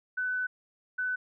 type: tone pair in turn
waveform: sine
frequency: 1502 / 1502 Hz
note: F#6 / F#6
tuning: +26 / +26 cents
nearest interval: unison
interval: 0 cents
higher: neither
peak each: -28 dBFS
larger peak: neither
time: 0.17-0.47 / 0.98-1.16 s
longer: first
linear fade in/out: 10 ms
effects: none